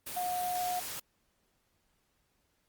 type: tone in noise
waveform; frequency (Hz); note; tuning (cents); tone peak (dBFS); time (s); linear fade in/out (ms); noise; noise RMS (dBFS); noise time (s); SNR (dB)
sine; 721; F#5; -45; -31; 0.16-0.8; 10; white; -40; 0.06-1; +6
effects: pink hiss -75 dBFS RMS until 2.68 s + Opus 32 kbps